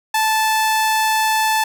sawtooth tone, 875 Hz, A5, 10 cents flat, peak -11 dBFS, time 0.14-1.64 s, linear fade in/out 5 ms, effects none

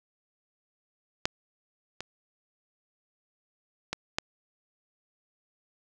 clicks, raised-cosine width 0.2 ms, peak -7 / -18 / -13 / -9 dBFS, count 4, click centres 1.255 / 2.006 / 3.93 / 4.185 s, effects none

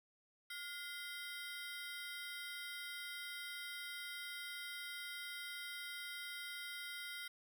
25% pulse ring-modulated tone, 1739 Hz, A6, 21 cents flat, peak -38 dBFS, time 0.5-7.28 s, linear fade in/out 5 ms, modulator 314 Hz, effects none

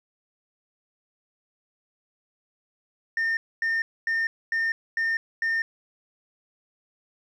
sine tone bursts, 1816 Hz, A#6, 46 cents flat, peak -20 dBFS, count 6, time 3.17-5.62 s, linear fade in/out 2 ms, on 200 ms, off 250 ms, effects tanh soft clip ceiling -21 dBFS + 10-bit

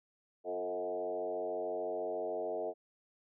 sine tone with frequency modulation, 540 Hz, C#5, 45 cents flat, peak -34 dBFS, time 0.44-2.74 s, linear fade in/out 50 ms, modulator 93.8 Hz, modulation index 1.9, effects none

